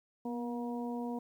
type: harmonic tone with a mistuned harmonic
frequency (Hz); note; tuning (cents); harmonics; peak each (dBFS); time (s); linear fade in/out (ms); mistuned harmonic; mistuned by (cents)
238.4; A#3; +39; 1 / 2 / 3 / 4; -36 / -42 / -45 / -46; 0.25-1.19; 5; 1; +26
effects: 11-bit